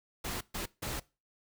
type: noise bursts at uneven times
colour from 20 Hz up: pink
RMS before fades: -37 dBFS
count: 3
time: 0.24-0.41 / 0.54-0.66 / 0.82-1 s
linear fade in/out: 10 ms
effects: noise-tail reverb RT60 0.3 s tail -22 dB re dry